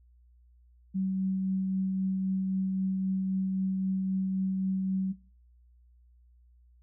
sine tone with tremolo, 190 Hz, F#3, 46 cents sharp, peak -26 dBFS, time 0.94-5.13 s, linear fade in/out 20 ms, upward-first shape triangle, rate 3.8 Hz, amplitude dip 25%, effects noise-tail reverb RT60 0.4 s tail -19 dB re dry + added 60 Hz sine -57 dBFS peak until 6.82 s

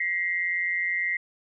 sine tone pair together, 1913.9 / 2093 Hz, A#6 / C7, +45 / 0 cents, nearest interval major second, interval 155 cents, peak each -27 dBFS, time 0-1.17 s, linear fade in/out 5 ms, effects none

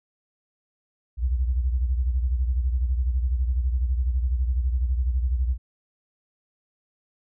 sine beating tone pair, 61.5 / 73.5 Hz, B1 / D2, -7 / +2 cents, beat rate 12 Hz, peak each -21 / -29 dBFS, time 1.17-5.58 s, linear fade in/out 50 ms, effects none

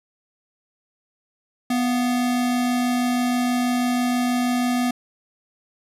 square tone pair together, 246.8 / 694.2 Hz, B3 / F5, -1 / -11 cents, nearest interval octave + tritone, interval 1790 cents, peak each -20 / -32 dBFS, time 1.7-4.91 s, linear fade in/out 5 ms, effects resampled to 32000 Hz

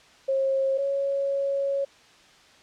sine tone pair in turn, 538 / 554.1 Hz, C5 / C#5, +48 / -1 cents, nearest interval minor second, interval 51 cents, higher second, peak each -21 / -23 dBFS, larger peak first, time 0.28-0.78 / 0.78-1.85 s, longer second, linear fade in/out 10 ms, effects white hiss -54 dBFS RMS until 2.62 s + low-pass 5000 Hz 12 dB/octave

